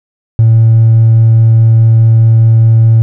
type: tone with hard clipping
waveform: sine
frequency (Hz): 113.1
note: A2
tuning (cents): +48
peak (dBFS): -3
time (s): 0.39-3.02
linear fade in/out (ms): 0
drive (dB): 1
effects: none